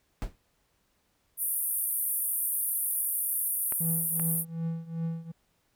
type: noise with exponential decay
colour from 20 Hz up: brown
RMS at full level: -27 dBFS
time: 0.22-0.37 s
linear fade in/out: 0 ms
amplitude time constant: 31 ms
type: band-pass noise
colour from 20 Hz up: white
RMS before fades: -30 dBFS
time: 1.37-4.45 s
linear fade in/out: 50 ms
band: 9200 to 15000 Hz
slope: 96 dB/octave
type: clicks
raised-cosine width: 0.5 ms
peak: -23 dBFS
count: 2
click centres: 3.723 / 4.197 s
type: tone with tremolo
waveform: triangle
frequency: 164.81 Hz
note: E3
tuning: in tune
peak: -25 dBFS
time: 3.8-5.32 s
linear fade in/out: 10 ms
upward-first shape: triangle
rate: 2.6 Hz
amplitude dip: 90%
effects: pink hiss -72 dBFS RMS until 5.75 s